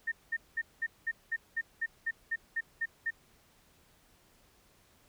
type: tone bursts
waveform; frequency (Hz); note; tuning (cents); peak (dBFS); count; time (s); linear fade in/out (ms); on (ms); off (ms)
sine; 1825; A#6; -37; -29; 13; 0.07-3.107; 10; 49; 200
effects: pink hiss -65 dBFS RMS until 5.08 s